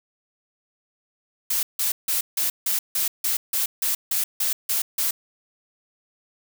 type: noise bursts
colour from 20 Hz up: blue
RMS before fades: -23 dBFS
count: 13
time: 1.5-5.11 s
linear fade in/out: 5 ms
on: 130 ms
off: 160 ms
effects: none